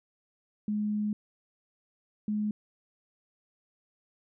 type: tone pair in turn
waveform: sine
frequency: 210 / 210.8 Hz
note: G#3 / G#3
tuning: +19 / +26 cents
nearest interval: unison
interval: 7 cents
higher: second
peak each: -27 dBFS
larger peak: neither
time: 0.68-1.13 / 2.28-2.51 s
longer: first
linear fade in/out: 2 ms
effects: none